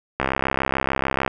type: click train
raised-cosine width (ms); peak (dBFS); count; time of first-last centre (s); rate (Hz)
0.5; -5; 73; 0.2-1.278; 66.8
effects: none